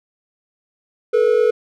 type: tone pair together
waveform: triangle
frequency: 434.5 / 483.6 Hz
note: A4 / B4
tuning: -22 / -36 cents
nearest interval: major second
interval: 186 cents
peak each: -13 dBFS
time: 1.13-1.51 s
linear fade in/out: 10 ms
effects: none